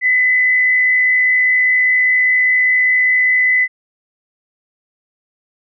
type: tone with frequency modulation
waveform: sine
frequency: 2010 Hz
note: B6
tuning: 30 cents sharp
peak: -10 dBFS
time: 0.01-3.68 s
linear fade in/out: 50 ms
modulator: 65 Hz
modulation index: 0.47
effects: none